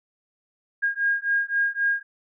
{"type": "beating tone pair", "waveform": "sine", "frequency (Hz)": [1623, 1626.8], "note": ["G#6", "G#6"], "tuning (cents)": [-40, -36], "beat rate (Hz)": 3.8, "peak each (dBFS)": [-24, -24], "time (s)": [0.82, 2.03], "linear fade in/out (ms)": 20, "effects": []}